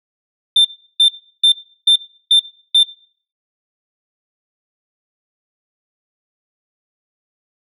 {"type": "tone bursts", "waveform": "sine", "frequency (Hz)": 3578, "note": "A7", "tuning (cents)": 28, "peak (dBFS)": -5, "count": 6, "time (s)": [0.56, 2.832], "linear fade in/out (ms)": 5, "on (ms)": 87, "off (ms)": 350, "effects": ["noise-tail reverb RT60 0.5 s tail -20 dB re dry", "tanh soft clip ceiling -6 dBFS"]}